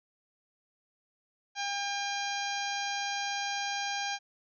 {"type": "harmonic tone", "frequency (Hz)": 803, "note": "G5", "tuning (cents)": 41, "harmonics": [1, 2, 3, 4, 5, 6, 7, 8], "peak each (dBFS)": [-35, -38, -40, -41, -42, -43, -43, -44], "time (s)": [1.55, 4.19], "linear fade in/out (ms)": 50, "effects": []}